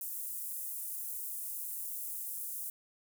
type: high-pass noise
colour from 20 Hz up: pink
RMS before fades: -40 dBFS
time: 0.01-2.7 s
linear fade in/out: 2 ms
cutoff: 10000 Hz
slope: 24 dB/octave
effects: none